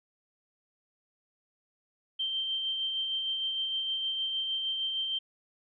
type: tone with tremolo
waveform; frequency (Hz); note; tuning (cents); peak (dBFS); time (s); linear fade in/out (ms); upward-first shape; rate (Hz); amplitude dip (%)
sine; 3136; G7; 0; -28; 2.19-5.19; 10; sine; 6.5; 30
effects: none